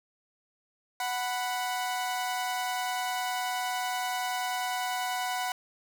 sawtooth tone pair together, 740 / 990.1 Hz, F#5 / B5, 0 / +4 cents, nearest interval perfect fourth, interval 504 cents, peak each -27 / -31 dBFS, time 1-5.52 s, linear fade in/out 2 ms, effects none

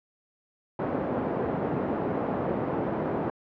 white band-pass noise, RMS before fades -29 dBFS, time 0.79-3.3 s, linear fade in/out 2 ms, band 140 to 520 Hz, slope 12 dB/octave, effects low-pass 2000 Hz 12 dB/octave

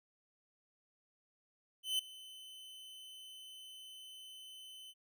45% pulse tone with ADSR envelope, 3041 Hz, F#7, 47 cents sharp, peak -30 dBFS, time 1.83-4.94 s, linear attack 160 ms, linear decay 5 ms, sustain -20 dB, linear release 43 ms, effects none

